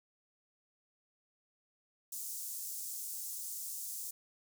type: high-pass noise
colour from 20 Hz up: pink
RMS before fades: -42 dBFS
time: 2.12-4.11 s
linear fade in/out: 5 ms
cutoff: 6700 Hz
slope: 24 dB/octave
effects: none